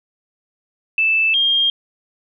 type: tone pair in turn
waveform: sine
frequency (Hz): 2637 / 3217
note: E7 / G7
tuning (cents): 0 / +44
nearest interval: minor third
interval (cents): 344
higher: second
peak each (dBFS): -13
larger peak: neither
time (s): 0.98-1.34 / 1.34-1.7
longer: neither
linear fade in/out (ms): 2
effects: none